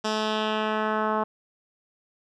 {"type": "tone with low-pass filter sweep", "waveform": "10% pulse", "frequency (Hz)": 215.9, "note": "A3", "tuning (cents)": -33, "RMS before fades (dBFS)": -26, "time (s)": [0.04, 1.24], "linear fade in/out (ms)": 10, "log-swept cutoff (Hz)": [5600, 1100], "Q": 1.8, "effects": []}